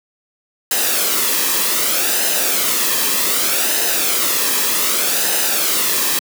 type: noise with flanger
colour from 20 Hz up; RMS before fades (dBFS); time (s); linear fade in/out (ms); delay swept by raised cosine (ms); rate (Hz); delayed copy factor
white; -17; 0.71-6.19; 2; 0.88 to 1.4; 0.65; -0.5
effects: high-pass 200 Hz 12 dB/octave